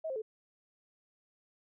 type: tone with pitch steps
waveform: sine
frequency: 639 / 528.1 / 436.4 Hz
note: D#5 / C5 / A4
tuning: +46 / +16 / -14 cents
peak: -34 dBFS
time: 0.04-0.22 s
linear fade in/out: 10 ms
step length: 60 ms
effects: none